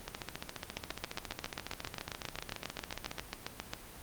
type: two click trains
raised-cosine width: 0.2 ms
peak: -20 / -18 dBFS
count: 46 / 23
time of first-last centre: 0.08-3.183 / 0.77-3.735 s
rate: 14.5 / 7.42 Hz
effects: pink hiss -50 dBFS RMS until 4.02 s + Opus 24 kbps